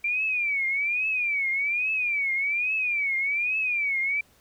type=tone with vibrato; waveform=sine; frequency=2350 Hz; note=D7; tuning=1 cent sharp; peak=-23 dBFS; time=0.04-4.21 s; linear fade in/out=5 ms; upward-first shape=triangle; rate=1.2 Hz; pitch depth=190 cents each way; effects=pink hiss -60 dBFS RMS until 4.4 s